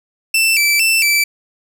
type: tone with vibrato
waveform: sawtooth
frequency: 2489 Hz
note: D#7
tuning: in tune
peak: -8 dBFS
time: 0.34-1.24 s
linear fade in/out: 5 ms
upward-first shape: square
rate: 2.2 Hz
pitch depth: 120 cents each way
effects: none